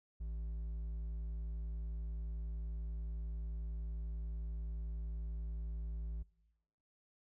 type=tone with hard clipping; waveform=triangle; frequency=55.6 Hz; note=A1; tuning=19 cents sharp; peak=-40 dBFS; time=0.2-6.23 s; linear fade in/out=10 ms; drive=7 dB; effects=noise-tail reverb RT60 1.0 s tail -22 dB re dry